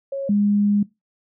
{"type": "tone pair in turn", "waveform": "sine", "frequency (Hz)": [549, 204.8], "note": ["C#5", "G#3"], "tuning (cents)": [-17, -24], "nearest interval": "octave + perfect fourth", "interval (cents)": 1707, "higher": "first", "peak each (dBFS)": [-23, -15], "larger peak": "second", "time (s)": [[0.12, 0.29], [0.29, 0.83]], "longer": "second", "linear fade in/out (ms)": 5, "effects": ["noise-tail reverb RT60 0.2 s tail -20 dB re dry"]}